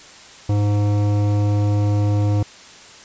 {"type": "tone with hard clipping", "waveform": "triangle", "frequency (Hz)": 103.1, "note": "G#2", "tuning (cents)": -12, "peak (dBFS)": -17, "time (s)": [0.49, 2.43], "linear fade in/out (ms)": 5, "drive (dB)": 18, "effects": ["white hiss -42 dBFS RMS until 3.04 s", "resampled to 16000 Hz"]}